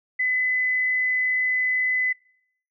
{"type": "tone with frequency modulation", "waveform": "sine", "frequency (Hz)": 2013, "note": "B6", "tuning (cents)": 33, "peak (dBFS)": -20, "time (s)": [0.19, 2.13], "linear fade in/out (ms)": 10, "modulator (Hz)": 45.9, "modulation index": 0.24, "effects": ["noise-tail reverb RT60 0.7 s tail -25 dB re dry"]}